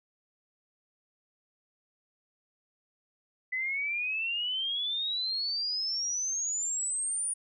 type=exponential sweep; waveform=sine; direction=up; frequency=2000 to 9620 Hz; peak=-29 dBFS; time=3.52-7.34 s; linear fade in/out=10 ms; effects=none